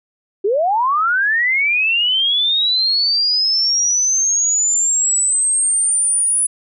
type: linear sweep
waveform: sine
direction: up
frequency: 370 to 9910 Hz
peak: -13 dBFS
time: 0.44-6.47 s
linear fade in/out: 10 ms
effects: none